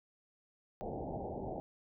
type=low-pass noise; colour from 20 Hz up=white; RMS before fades=-41 dBFS; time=0.81-1.6 s; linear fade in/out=0 ms; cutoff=840 Hz; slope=96 dB/octave; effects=none